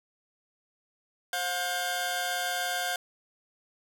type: tone cluster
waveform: sawtooth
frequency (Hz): 529 / 717 / 1580 / 3508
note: C5 / F5 / G6 / A7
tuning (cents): +19 / +45 / +13 / -6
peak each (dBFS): -37 / -28 / -29 / -36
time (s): 1.33-2.96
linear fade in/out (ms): 2
effects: none